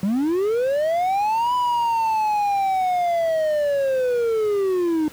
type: linear two-way sweep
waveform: triangle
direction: up then down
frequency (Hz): 184 to 996 to 301.8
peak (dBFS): -16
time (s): 0.03-5.08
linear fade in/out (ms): 0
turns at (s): 1.54
effects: pink hiss -44 dBFS RMS until 5.12 s + high-pass 80 Hz 12 dB/octave